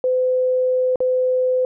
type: tone with dropouts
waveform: sine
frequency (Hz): 509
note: C5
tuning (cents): -48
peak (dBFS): -15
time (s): 0.04-1.65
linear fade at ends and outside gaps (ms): 1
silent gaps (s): 0.958-1.004
effects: none